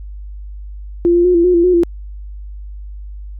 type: tone with pitch steps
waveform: sine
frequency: 345 / 347.4 / 360.3 / 340.3 / 360.7 / 341.4 / 362.5 / 342.4 Hz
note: F4 / F4 / F#4 / F4 / F#4 / F4 / F#4 / F4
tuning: -21 / -9 / -46 / -45 / -44 / -39 / -35 / -34 cents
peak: -8 dBFS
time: 1.05-1.834 s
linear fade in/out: 0 ms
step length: 98 ms
effects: added 50 Hz sine -27 dBFS peak until 3.39 s